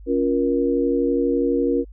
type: chord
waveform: sine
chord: Bb minor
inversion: first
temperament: equal with one note detuned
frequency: 277.2 / 349.2 / 472.7 Hz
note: Db4 / F4 / Bb4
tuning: 0 / 0 / +24 cents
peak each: -21 / -23 / -21 dBFS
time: 0.06-1.85 s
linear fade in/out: 50 ms
effects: added 50 Hz sine -38 dBFS peak until 1.92 s